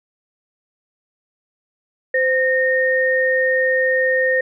sine tone pair together, 517 / 1842.4 Hz, C5 / A#6, -21 / -21 cents, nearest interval octave + minor seventh, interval 2200 cents, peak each -17 dBFS, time 2.14-4.41 s, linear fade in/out 5 ms, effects none

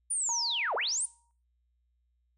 sine linear two-way sweep, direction down then up, 9620 to 403.8 to 9620 Hz, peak -28 dBFS, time 0.1-1.06 s, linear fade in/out 10 ms, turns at 0.75 s
sine tone with exponential decay, 939 Hz, A#5, 12 cents sharp, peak -34 dBFS, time 0.29-1.31 s, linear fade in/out 0 ms, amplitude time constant 220 ms
effects noise-tail reverb RT60 0.4 s tail -18 dB re dry + added 60 Hz sine -70 dBFS peak until 2.37 s

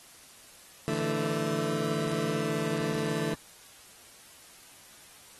20% pulse chord, D suspended second, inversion none, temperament just, 146.83 / 165.19 / 220.2 Hz, D3 / E3 / A3, 0 / +4 / +2 cents, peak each -29 dBFS, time 0.88-3.34 s, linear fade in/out 0 ms, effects white hiss -53 dBFS RMS until 5.39 s + AAC 32 kbps

